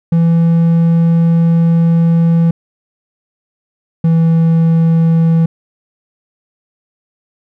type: tone pair in turn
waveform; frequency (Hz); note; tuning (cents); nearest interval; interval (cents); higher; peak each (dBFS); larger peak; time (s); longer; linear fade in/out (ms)
triangle; 166.8 / 164.31; E3 / E3; +21 / -5; unison; 26; first; -5; neither; 0.12-2.51 / 4.04-5.46; first; 5
effects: none